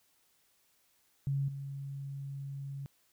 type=tone with level steps; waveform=sine; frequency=138.59 Hz; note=C#3; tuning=in tune; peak=-29 / -38 dBFS; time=1.27-2.86 s; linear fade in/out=0 ms; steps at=1.48 s; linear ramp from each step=5 ms; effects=white hiss -71 dBFS RMS until 3.12 s